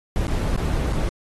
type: noise with dropouts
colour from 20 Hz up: brown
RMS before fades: -22 dBFS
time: 0.16-1.09 s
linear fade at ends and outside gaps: 0 ms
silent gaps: 0.268-0.28 / 0.389-0.393 / 0.561-0.576 / 0.927-0.932 s
effects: AAC 32 kbps